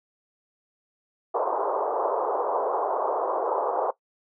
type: band-pass noise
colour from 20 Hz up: pink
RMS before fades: -26 dBFS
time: 1.34-3.91 s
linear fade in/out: 10 ms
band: 410 to 1100 Hz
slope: 48 dB/octave
effects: noise-tail reverb RT60 0.1 s tail -18 dB re dry